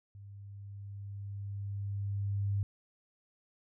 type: tone with level ramp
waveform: sine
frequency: 100 Hz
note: G2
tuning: 35 cents sharp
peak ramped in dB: -47 to -28 dBFS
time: 0.15-2.63 s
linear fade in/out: 0 ms
effects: none